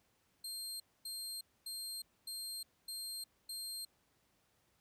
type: tone bursts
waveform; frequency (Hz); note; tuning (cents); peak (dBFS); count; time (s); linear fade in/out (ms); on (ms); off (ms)
25% pulse; 4200; C8; +6; -37; 6; 0.44-3.85; 5; 360; 250
effects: pink hiss -75 dBFS RMS until 4.8 s + high-pass 60 Hz 12 dB/octave